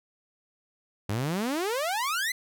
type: exponential sweep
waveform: sawtooth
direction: up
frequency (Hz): 95.8 to 2085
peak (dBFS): -23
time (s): 1.09-2.32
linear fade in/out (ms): 5
effects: none